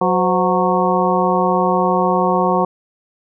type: harmonic tone with a mistuned harmonic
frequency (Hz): 183.6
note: F#3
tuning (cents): -13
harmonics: 1 / 2 / 3 / 4 / 5 / 6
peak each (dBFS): -20 / -20 / -20 / -20 / -20 / -20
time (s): 0.01-2.65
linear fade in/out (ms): 5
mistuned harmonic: 3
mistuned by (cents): -97
effects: none